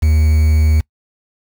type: tone with quantisation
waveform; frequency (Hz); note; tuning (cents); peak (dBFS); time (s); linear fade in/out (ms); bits
triangle; 77.78; D#2; 0; -7; 0.02-0.81; 10; 5
effects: noise-tail reverb RT60 0.1 s tail -24 dB re dry